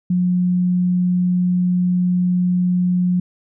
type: tone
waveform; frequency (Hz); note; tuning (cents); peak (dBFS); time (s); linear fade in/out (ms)
sine; 179.7; F3; +50; -14; 0.1-3.2; 5
effects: none